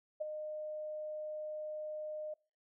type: tone with ADSR envelope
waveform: sine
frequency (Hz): 612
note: D#5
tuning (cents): -29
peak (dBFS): -32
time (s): 0.2-2.34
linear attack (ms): 15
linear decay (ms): 15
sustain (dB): -7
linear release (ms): 7
effects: noise-tail reverb RT60 0.4 s tail -25 dB re dry